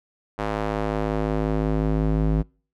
square tone with band-pass filter sweep, 52.8 Hz, G#1, 29 cents sharp, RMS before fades -23 dBFS, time 0.38-2.43 s, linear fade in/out 20 ms, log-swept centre 840 to 180 Hz, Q 0.76, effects noise-tail reverb RT60 0.4 s tail -26 dB re dry

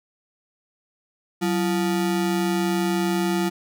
square ring-modulated tone, 263.9 Hz, C4, 15 cents sharp, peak -18 dBFS, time 1.41-3.5 s, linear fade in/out 20 ms, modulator 76.5 Hz, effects none

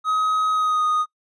triangle tone with pitch glide, 1266 to 1239.9 Hz, D#6 to D#6, +30 to -6 cents, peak -16 dBFS, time 0.04-1.06 s, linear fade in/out 50 ms, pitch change -36 cents, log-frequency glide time 0.52-0.84 s, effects noise-tail reverb RT60 0.1 s tail -21 dB re dry + resampled to 24000 Hz

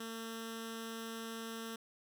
10% pulse tone with notch filter, 226.5 Hz, A#3, 50 cents flat, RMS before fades -44 dBFS, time 0-1.76 s, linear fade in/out 5 ms, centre 770 Hz, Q 0.97, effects none

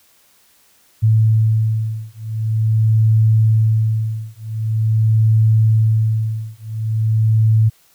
sine beating tone pair, 110 / 110.45 Hz, A2 / A2, 0 / +7 cents, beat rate 0.45 Hz, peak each -15 dBFS, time 1.02-7.7 s, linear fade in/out 20 ms, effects white hiss -54 dBFS RMS until 7.94 s

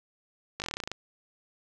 slowing click train, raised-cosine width 0.2 ms, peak -16 dBFS, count 12, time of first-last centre 0.6-0.916 s, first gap 19 ms, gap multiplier 1.08, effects none

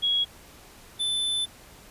sine / square tone pair in turn, 3322 / 3520 Hz, G#7 / A7, 0 / 0 cents, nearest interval minor second, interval 100 cents, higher second, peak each -21 / -25 dBFS, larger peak first, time 0.02-0.25 / 0.99-1.46 s, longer second, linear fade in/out 20 ms, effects pink hiss -50 dBFS RMS until 1.9 s + resampled to 32000 Hz

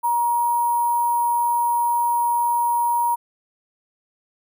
sine tone with sample-and-hold, 949 Hz, A#5, 31 cents sharp, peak -17 dBFS, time 0.03-3.16 s, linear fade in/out 20 ms, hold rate 11025 Hz, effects none

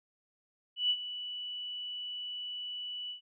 sine tone with ADSR envelope, 2960 Hz, F#7, in tune, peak -24 dBFS, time 0.76-3.21 s, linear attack 140 ms, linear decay 58 ms, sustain -13 dB, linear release 110 ms, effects none

